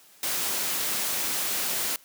white noise, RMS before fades -28 dBFS, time 0.23-1.96 s, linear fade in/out 2 ms, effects white hiss -55 dBFS RMS until 2.04 s + high-pass 150 Hz 12 dB/octave

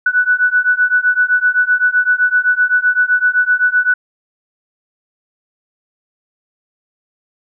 sine beating tone pair, 1480 / 1487.8 Hz, F#6 / F#6, 0 / +9 cents, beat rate 7.8 Hz, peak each -14 / -13 dBFS, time 0.06-3.94 s, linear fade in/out 5 ms, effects none

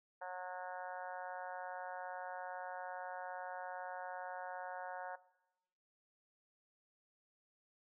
harmonic tone, 182.4 Hz, F#3, 24 cents flat, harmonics 3 / 4 / 5 / 6 / 7 / 8 / 9 / 10, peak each -49 / -47 / -48 / -57 / -60 / -53 / -55 / -62 dBFS, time 0.21-5.16 s, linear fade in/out 10 ms, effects noise-tail reverb RT60 0.9 s tail -18 dB re dry

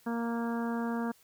harmonic tone, 233.1 Hz, A#3, in tune, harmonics 1 / 2 / 3 / 4 / 5 / 6 / 7, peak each -31 / -39 / -42 / -41 / -45 / -46 / -46 dBFS, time 0.06-1.12 s, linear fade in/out 10 ms, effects white hiss -63 dBFS RMS until 1.23 s

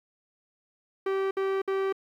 45% pulse tone bursts, 387.1 Hz, G4, 22 cents flat, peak -25 dBFS, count 3, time 1.06-1.926 s, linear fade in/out 5 ms, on 250 ms, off 58 ms, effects low-pass 2000 Hz 12 dB/octave + 10-bit

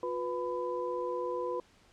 sine tone cluster, 357.9 / 494.2 / 1001 Hz, F4 / B4 / B5, +42 / +1 / +23 cents, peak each -37 / -34 / -38 dBFS, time 0.03-1.6 s, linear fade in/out 2 ms, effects pink hiss -63 dBFS RMS until 1.92 s + low-pass 7000 Hz 12 dB/octave

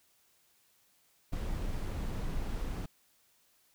brown noise with ADSR envelope, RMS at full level -32 dBFS, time 1.32-2.86 s, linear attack 17 ms, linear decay 4 ms, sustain -3 dB, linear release 5 ms, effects white hiss -69 dBFS RMS until 3.74 s

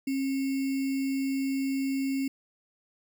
sine tone with sample-and-hold, 270 Hz, C#4, 45 cents flat, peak -26 dBFS, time 0.07-2.28 s, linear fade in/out 5 ms, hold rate 2450 Hz, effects none

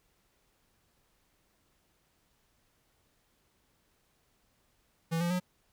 square tone with pitch steps, 164.81 / 172.6 / 180.77 Hz, E3 / F3 / F#3, 0 / -20 / -40 cents, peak -29 dBFS, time 5.11-5.401 s, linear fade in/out 20 ms, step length 97 ms, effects pink hiss -72 dBFS RMS until 5.72 s

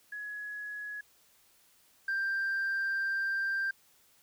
sine tone pair in turn, 1681 / 1579.8 Hz, G#6 / G6, +20 / +13 cents, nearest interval minor second, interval 107 cents, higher first, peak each -37 / -27 dBFS, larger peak second, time 0.12-1.01 / 2.08-3.71 s, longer second, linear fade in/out 5 ms, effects tanh soft clip ceiling -27 dBFS + white hiss -65 dBFS RMS until 4.22 s

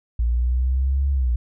sine linear two-way sweep, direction up then down, 57.5 to 69.8 to 57.5 Hz, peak -17 dBFS, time 0.19-1.36 s, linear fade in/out 5 ms, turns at 1.11 s, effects none

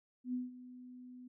sine tone with ADSR envelope, 250 Hz, B3, 21 cents sharp, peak -33 dBFS, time 0.24-1.28 s, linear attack 95 ms, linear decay 170 ms, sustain -16 dB, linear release 8 ms, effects none

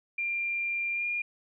sine tone with pitch glide, 2385 to 2416 Hz, D7 to D7, +26 to +48 cents, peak -28 dBFS, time 0.18-1.22 s, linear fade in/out 5 ms, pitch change +22 cents, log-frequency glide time 0.93-1.06 s, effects none

